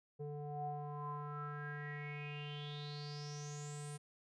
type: tone with low-pass filter sweep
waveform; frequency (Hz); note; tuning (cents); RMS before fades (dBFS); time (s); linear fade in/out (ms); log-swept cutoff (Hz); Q
square; 146.83; D3; 0; -45; 0.19-3.98; 20; 520 to 9300; 9.4
effects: none